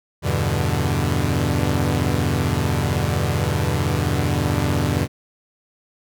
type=chord; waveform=sawtooth; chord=E minor seventh; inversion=none; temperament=equal; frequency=82.41 / 98 / 123.47 / 146.83 Hz; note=E2 / G2 / B2 / D3; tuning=0 / 0 / 0 / 0 cents; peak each=-20 dBFS; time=0.22-5.08 s; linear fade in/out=50 ms; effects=none